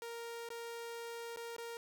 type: tone with dropouts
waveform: sawtooth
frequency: 466.2 Hz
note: A#4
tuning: in tune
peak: -39 dBFS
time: 0.02-1.77 s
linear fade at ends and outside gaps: 1 ms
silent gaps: 0.489-0.503 / 1.362-1.371 / 1.565-1.582 s
effects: none